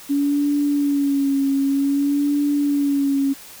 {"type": "tone with vibrato", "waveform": "sine", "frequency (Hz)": 281.7, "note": "C#4", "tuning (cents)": 28, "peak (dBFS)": -16, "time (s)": [0.09, 3.34], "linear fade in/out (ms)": 20, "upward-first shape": "sine", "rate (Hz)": 0.53, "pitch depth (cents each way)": 45, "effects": ["white hiss -41 dBFS RMS until 3.6 s"]}